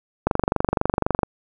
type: click train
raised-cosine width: 1 ms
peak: -4 dBFS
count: 24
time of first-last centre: 0.27-1.232 s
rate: 23.9 Hz
effects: none